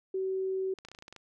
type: tone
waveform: sine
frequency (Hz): 379.9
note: F#4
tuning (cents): +46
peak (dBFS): -29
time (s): 0.14-0.74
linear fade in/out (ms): 5
type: clicks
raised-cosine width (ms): 0.2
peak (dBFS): -30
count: 10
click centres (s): 0.787 / 0.85 / 0.886 / 0.916 / 0.949 / 0.988 / 1.024 / 1.081 / 1.126 / 1.163
effects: none